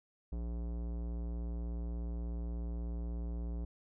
sine tone with tanh clipping, 58.27 Hz, A#1, in tune, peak -38 dBFS, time 0.32-3.65 s, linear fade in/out 5 ms, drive 18 dB, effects none

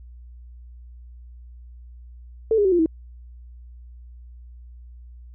sine tone with pitch steps, 444.8 / 410.2 / 378.4 / 349 / 321.9 Hz, A4 / G#4 / F#4 / F4 / E4, +19 / -21 / +39 / -1 / -41 cents, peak -15 dBFS, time 2.51-2.86 s, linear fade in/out 2 ms, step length 70 ms, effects added 60 Hz sine -40 dBFS peak until 5.34 s

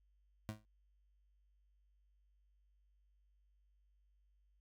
25% pulse tone with exponential decay, 107.3 Hz, A2, 43 cents flat, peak -34 dBFS, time 0.49-0.65 s, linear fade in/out 0 ms, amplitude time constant 33 ms, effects added 50 Hz sine -70 dBFS peak until 4.6 s

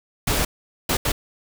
pink noise bursts at uneven times, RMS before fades -21 dBFS, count 3, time 0.27-0.45 / 0.89-0.97 / 1.05-1.12 s, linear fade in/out 5 ms, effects none

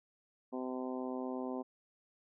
harmonic tone, 128.2 Hz, C3, 35 cents flat, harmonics 2 / 3 / 4 / 5 / 6 / 7 / 8, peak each -39 / -43 / -45 / -47 / -49 / -50 / -51 dBFS, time 0.52-1.63 s, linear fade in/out 20 ms, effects none

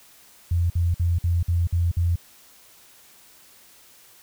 sine tone bursts, 86 Hz, F2, 26 cents flat, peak -18 dBFS, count 7, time 0.51-2.158 s, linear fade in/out 5 ms, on 190 ms, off 53 ms, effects white hiss -52 dBFS RMS until 4.22 s

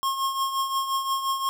square tone with tremolo, 1078 Hz, C#6, 49 cents flat, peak -22 dBFS, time 0.03-1.49 s, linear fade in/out 0 ms, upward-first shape triangle, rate 5.7 Hz, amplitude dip 65%, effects none

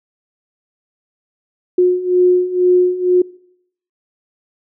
sine beating tone pair, 360 / 362.1 Hz, F#4 / F#4, -47 / -37 cents, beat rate 2.1 Hz, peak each -15 / -12 dBFS, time 1.78-3.22 s, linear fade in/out 5 ms, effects noise-tail reverb RT60 0.7 s tail -23 dB re dry

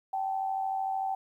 sine tone pair together, 771.7 / 865 Hz, G5 / A5, -27 / -30 cents, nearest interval major second, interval 197 cents, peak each -29 / -37 dBFS, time 0.13-1.15 s, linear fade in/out 5 ms, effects 11-bit

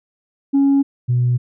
sine tone pair in turn, 277.2 / 122.98 Hz, C#4 / B2, 0 / -7 cents, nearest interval octave + major second, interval 1407 cents, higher first, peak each -9 / -12 dBFS, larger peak first, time 0.53-0.83 / 1.08-1.38 s, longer neither, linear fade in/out 20 ms, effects tanh soft clip ceiling -9 dBFS

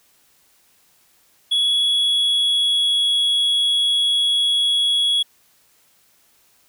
triangle tone with pitch glide, 3367 to 3348 Hz, G#7 to G#7, +23 to +13 cents, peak -14 dBFS, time 1.51-5.23 s, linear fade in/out 10 ms, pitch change -10 cents, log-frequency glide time 1.82-3.14 s, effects white hiss -58 dBFS RMS until 6.68 s

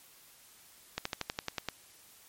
slowing click train, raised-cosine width 0.2 ms, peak -15 dBFS, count 9, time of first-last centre 0.98-1.687 s, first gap 74 ms, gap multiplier 1.05, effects white hiss -58 dBFS RMS until 2.28 s + MP3 64 kbps

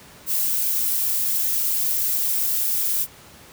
violet noise with flanger, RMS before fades -22 dBFS, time 0.26-3.07 s, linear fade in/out 50 ms, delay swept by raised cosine 1.4 to 5.4 ms, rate 2.5 Hz, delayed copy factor -0.55, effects pink hiss -46 dBFS RMS until 3.52 s + high-pass 60 Hz 12 dB/octave

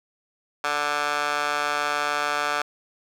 15% pulse tone with high-pass filter, 146.83 Hz, D3, in tune, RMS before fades -25 dBFS, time 0.64-2.62 s, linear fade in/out 2 ms, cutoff 990 Hz, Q 3.1, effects low-pass 7000 Hz 12 dB/octave + 8-bit

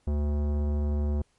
sine tone with tanh clipping, 73.42 Hz, D2, in tune, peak -26 dBFS, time 0.07-1.22 s, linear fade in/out 5 ms, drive 17 dB, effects pink hiss -69 dBFS RMS until 1.38 s + MP3 48 kbps

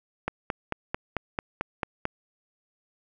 click train, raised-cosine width 0.5 ms, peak -12 dBFS, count 9, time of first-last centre 0.28-2.054 s, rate 4.51 Hz, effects none

